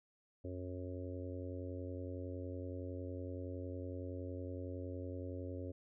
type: harmonic tone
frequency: 90.8 Hz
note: F#2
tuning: 32 cents flat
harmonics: 1 / 3 / 4 / 5 / 6 / 7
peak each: -44 / -47 / -51 / -51 / -50 / -61 dBFS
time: 0.44-5.72 s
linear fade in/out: 10 ms
effects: none